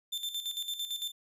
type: tone with tremolo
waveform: 40% pulse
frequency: 3555 Hz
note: A7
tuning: 17 cents sharp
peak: -31 dBFS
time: 0.12-1.12 s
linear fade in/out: 10 ms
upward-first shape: square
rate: 8.9 Hz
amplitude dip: 65%
effects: none